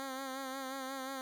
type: tone with vibrato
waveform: 10% pulse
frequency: 266.2 Hz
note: C4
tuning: 30 cents sharp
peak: -31 dBFS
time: 0-1.21 s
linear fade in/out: 0 ms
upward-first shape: sine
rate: 5.6 Hz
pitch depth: 42 cents each way
effects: none